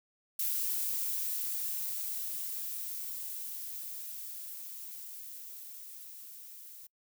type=noise with level ramp; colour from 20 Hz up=violet; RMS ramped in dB=-32 to -50 dBFS; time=0.39-6.87 s; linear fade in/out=5 ms; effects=noise-tail reverb RT60 0.1 s tail -26 dB re dry